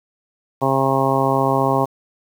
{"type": "harmonic tone", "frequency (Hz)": 134.8, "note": "C#3", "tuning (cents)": -48, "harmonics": [1, 2, 3, 4, 5, 6, 7, 8], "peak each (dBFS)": [-23, -23, -23, -23, -23, -23, -23, -23], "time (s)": [0.61, 1.86], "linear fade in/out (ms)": 20, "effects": ["7-bit"]}